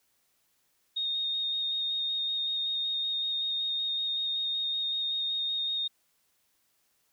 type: tone with vibrato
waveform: sine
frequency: 3700 Hz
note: A#7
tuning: 14 cents flat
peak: -28 dBFS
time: 0.96-5.88 s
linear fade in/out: 10 ms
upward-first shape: square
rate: 5.3 Hz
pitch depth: 10 cents each way
effects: white hiss -72 dBFS RMS until 7.12 s